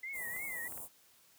sine tone with vibrato, 2022 Hz, B6, 40 cents sharp, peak -39 dBFS, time 0.03-0.68 s, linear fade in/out 5 ms, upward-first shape triangle, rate 3 Hz, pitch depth 160 cents each way
white band-stop noise, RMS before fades -45 dBFS, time 0.12-0.89 s, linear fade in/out 50 ms, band 1100 to 7700 Hz, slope 48 dB/octave
clicks, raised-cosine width 0.5 ms, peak -35 dBFS, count 3, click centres 0.364 / 0.723 / 0.777 s
effects white hiss -65 dBFS RMS until 1.38 s + high-pass 60 Hz 12 dB/octave

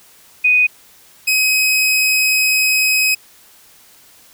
sine / sawtooth tone pair in turn, 2489 / 2534 Hz, D#7 / D#7, 0 / +31 cents, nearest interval unison, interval 31 cents, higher second, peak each -9 dBFS, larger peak neither, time 0.44-0.67 / 1.27-3.15 s, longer second, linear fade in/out 10 ms, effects white hiss -47 dBFS RMS until 4.33 s

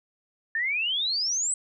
sine exponential sweep, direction up, 1755 to 8220 Hz, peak -24 dBFS, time 0.55-1.54 s, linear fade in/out 2 ms, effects none

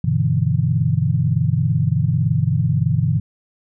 sine chord, E minor seventh, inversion first, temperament equal, 98 / 123.47 / 146.83 / 164.81 Hz, G2 / B2 / D3 / E3, 0 / 0 / 0 / 0 cents, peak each -22 / -19 / -20 / -21 dBFS, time 0.04-3.2 s, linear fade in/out 5 ms, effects none

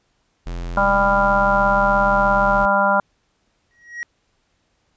square tone, 43.16 Hz, F1, 20 cents flat, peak -26 dBFS, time 0.46-2.66 s, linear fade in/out 10 ms
harmonic tone, 198.9 Hz, G3, 25 cents sharp, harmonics 1 / 3 / 4 / 5 / 6 / 7, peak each -25 / -20 / -21 / -19 / -28 / -19 dBFS, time 0.77-3 s, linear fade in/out 2 ms
triangle tone with exponential growth, 1900 Hz, A#6, 33 cents sharp, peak -21 dBFS, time 3.71-4.03 s, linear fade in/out 0 ms, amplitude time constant 69 ms
effects pink hiss -66 dBFS RMS until 4.96 s + resampled to 16000 Hz

